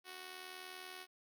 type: tone with amplitude modulation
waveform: 5% pulse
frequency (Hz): 370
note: F#4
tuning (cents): 0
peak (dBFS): -34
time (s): 0.04-1.07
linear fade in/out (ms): 50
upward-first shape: sine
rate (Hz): 80.2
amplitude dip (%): 60
effects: none